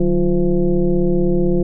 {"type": "tone with frequency modulation", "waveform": "sine", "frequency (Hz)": 183.9, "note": "F#3", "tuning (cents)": -10, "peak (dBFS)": -12, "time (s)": [0, 1.63], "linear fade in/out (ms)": 5, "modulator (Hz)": 166, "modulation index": 1.5, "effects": []}